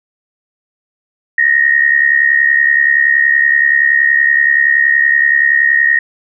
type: tone with amplitude modulation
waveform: sine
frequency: 1864.7 Hz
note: A#6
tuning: in tune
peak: -4 dBFS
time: 1.38-5.99 s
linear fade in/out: 5 ms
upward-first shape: sine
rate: 70.6 Hz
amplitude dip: 75%
effects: none